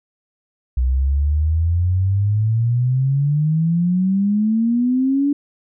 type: exponential sweep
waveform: sine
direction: up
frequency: 61.7 to 289.6 Hz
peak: -14 dBFS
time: 0.77-5.33 s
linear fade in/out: 5 ms
effects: none